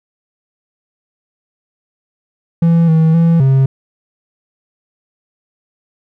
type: tone with pitch steps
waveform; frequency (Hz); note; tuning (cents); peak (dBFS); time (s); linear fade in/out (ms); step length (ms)
triangle; 167.3 / 160.5 / 166.8 / 134.1; E3 / E3 / E3 / C3; +26 / -46 / +21 / +43; -5; 2.62-3.66; 5; 260
effects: none